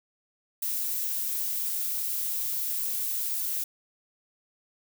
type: noise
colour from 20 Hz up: violet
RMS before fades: -30 dBFS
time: 0.62-3.64 s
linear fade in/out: 5 ms
effects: none